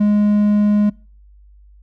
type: tone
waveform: triangle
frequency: 207.8 Hz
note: G#3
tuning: 1 cent sharp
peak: -9 dBFS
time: 0-0.9 s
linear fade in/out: 10 ms
effects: noise-tail reverb RT60 0.4 s tail -25 dB re dry + added 50 Hz sine -43 dBFS peak until 1.82 s